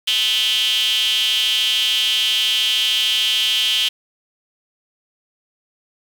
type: tone with high-pass filter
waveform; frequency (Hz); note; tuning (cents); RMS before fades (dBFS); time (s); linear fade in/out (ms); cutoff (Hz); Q
square; 116.54; A#2; 0; -18; 0.07-3.89; 10; 3100; 9.8
effects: 7-bit